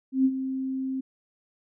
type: tone with ADSR envelope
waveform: sine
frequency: 263.9 Hz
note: C4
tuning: 15 cents sharp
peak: -16 dBFS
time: 0.12-1.01 s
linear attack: 130 ms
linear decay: 53 ms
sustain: -11 dB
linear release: 11 ms
effects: none